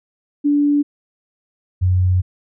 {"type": "tone pair in turn", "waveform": "sine", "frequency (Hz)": [290, 91.54], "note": ["D4", "F#2"], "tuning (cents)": [-22, -18], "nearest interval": "octave + minor sixth", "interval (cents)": 1996, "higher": "first", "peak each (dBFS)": -12, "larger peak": "neither", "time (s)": [[0.44, 0.83], [1.81, 2.22]], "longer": "second", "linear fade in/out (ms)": 20, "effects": []}